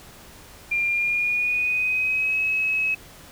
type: tone with pitch glide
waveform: sine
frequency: 2394 to 2566 Hz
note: D7 to E7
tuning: +33 to -47 cents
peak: -20 dBFS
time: 0.71-2.95 s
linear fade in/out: 10 ms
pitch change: +120 cents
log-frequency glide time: 0.87-2.4 s
effects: pink hiss -46 dBFS RMS until 3.31 s